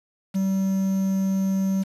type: tone with quantisation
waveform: triangle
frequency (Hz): 192.3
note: G3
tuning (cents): -33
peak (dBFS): -18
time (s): 0.34-1.84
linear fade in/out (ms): 20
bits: 7
effects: resampled to 32000 Hz